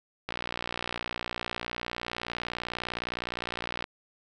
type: click train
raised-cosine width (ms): 0.3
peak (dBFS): -16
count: 213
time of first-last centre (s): 0.29-3.841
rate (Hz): 59.7
effects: none